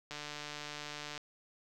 click train, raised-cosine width 0.2 ms, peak -25 dBFS, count 159, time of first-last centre 0.11-1.178 s, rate 148 Hz, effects none

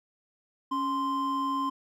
triangle tone pair together, 277.2 / 1043.2 Hz, C#4 / C6, 0 / -5 cents, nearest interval octave + major seventh, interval 2295 cents, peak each -30 / -26 dBFS, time 0.71-1.7 s, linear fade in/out 10 ms, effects none

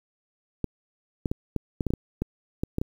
clicks, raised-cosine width 3 ms, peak -13 dBFS, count 12, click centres 0.643 / 1.258 / 1.315 / 1.563 / 1.808 / 1.867 / 1.905 / 1.937 / 2.22 / 2.635 / 2.784 / 2.815 s, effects 8-bit

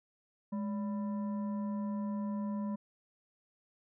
sine tone with frequency modulation, 207.7 Hz, G#3, in tune, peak -33 dBFS, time 0.52-2.76 s, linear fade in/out 10 ms, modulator 784 Hz, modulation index 0.4, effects none

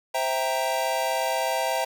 square chord, C dominant seventh, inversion none, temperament equal, 523.3 / 659.3 / 784 / 932.3 Hz, C5 / E5 / G5 / Bb5, 0 / 0 / 0 / 0 cents, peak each -31 / -29 / -30 / -30 dBFS, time 0.14-1.85 s, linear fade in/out 10 ms, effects none

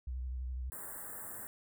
sine tone with vibrato, 63.2 Hz, B1, 41 cents sharp, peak -36 dBFS, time 0.07-0.7 s, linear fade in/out 5 ms, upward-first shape square, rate 12 Hz, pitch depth 41 cents each way
white band-stop noise, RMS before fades -45 dBFS, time 0.72-1.47 s, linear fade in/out 0 ms, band 1900 to 7600 Hz, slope 96 dB/octave
effects none

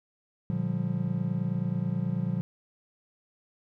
triangle chord, G minor seventh, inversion first, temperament just, 117.6 / 147 / 176.4 / 196 Hz, Bb2 / D3 / F3 / G3, +16 / +2 / +18 / 0 cents, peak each -31 / -31 / -28 / -33 dBFS, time 0.5-2.41 s, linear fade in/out 0 ms, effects none

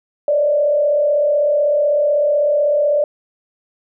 sine tone with frequency modulation, 587 Hz, D5, 1 cent flat, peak -12 dBFS, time 0.28-3.04 s, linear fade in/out 2 ms, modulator 36 Hz, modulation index 0.64, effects none

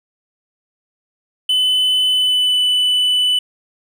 triangle tone with pitch glide, 3016 to 2988 Hz, F#7 to F#7, +32 to +16 cents, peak -11 dBFS, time 1.49-3.39 s, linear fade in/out 5 ms, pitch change -16 cents, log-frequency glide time 2.09-2.6 s, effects none

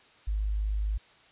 sine tone, 51.91 Hz, G#1, in tune, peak -26 dBFS, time 0.27-0.98 s, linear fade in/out 10 ms, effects white hiss -58 dBFS RMS until 1.31 s + resampled to 8000 Hz

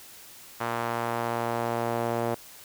sawtooth tone with band-pass filter sweep, 117.4 Hz, A#2, 13 cents sharp, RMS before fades -29 dBFS, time 0.6-2.35 s, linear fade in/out 10 ms, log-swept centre 1100 to 610 Hz, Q 1.3, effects white hiss -48 dBFS RMS until 2.64 s

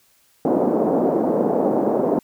pink band-pass noise, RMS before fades -19 dBFS, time 0.45-2.19 s, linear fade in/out 2 ms, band 230 to 700 Hz, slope 24 dB/octave, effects white hiss -59 dBFS RMS until 2.23 s

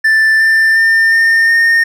triangle tone with pitch steps, 1767 / 1783.4 / 1800 / 1816.7 / 1833.5 Hz, A6 / A6 / A6 / A#6 / A#6, +7 / +23 / +39 / -45 / -29 cents, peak -5 dBFS, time 0.04-1.84 s, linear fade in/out 10 ms, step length 360 ms, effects none

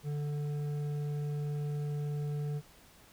sine tone with hard clipping, 146.83 Hz, D3, in tune, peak -34 dBFS, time 0.03-2.62 s, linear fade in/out 50 ms, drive 7 dB, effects pink hiss -59 dBFS RMS until 3.12 s

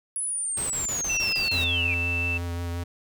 sine linear sweep, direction down, 10370 to 2303 Hz, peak -26 dBFS, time 0.16-1.94 s, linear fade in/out 0 ms
pink noise bursts, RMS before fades -36 dBFS, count 7, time 0.57-1.642 s, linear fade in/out 2 ms, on 130 ms, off 27 ms
sine tone with pitch glide, 2689 to 2655 Hz, E7 to E7, +34 to +12 cents, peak -25 dBFS, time 1.09-2.38 s, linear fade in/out 10 ms, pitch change -22 cents, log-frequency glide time 1.49-1.94 s
square tone with vibrato, 86.2 Hz, F2, 22 cents flat, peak -29 dBFS, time 1.52-2.84 s, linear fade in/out 10 ms, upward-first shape triangle, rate 5.7 Hz, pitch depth 20 cents each way
effects none

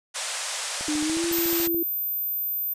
white band-pass noise, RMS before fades -31 dBFS, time 0.14-1.68 s, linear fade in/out 20 ms, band 510 to 9400 Hz, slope 48 dB/octave
click train, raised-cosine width 2 ms, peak -26 dBFS, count 14, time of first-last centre 0.81-1.745 s, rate 13.9 Hz
sine tone with pitch glide, 302 to 339 Hz, D4 to E4, +48 to +49 cents, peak -24 dBFS, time 0.88-1.83 s, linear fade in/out 5 ms, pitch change +201 cents, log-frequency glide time 1.01-1.23 s
sine tone, 13740 Hz, A9, 42 cents flat, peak -25 dBFS, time 1.32-2.74 s, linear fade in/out 10 ms
effects none

